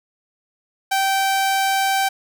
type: tone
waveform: sawtooth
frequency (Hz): 777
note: G5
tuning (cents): -16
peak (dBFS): -13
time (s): 0.91-2.09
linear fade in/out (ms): 10
effects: none